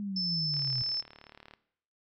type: exponential sweep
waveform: sine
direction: down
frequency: 208.4 to 123.47 Hz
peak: -33 dBFS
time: 0-0.82 s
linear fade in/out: 0 ms
type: tone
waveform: sine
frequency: 5274 Hz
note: E8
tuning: in tune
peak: -30 dBFS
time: 0.16-1.01 s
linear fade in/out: 5 ms
type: click train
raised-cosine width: 0.3 ms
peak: -33 dBFS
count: 38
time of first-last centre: 0.54-1.537 s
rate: 37.1 Hz
effects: noise-tail reverb RT60 0.7 s tail -18 dB re dry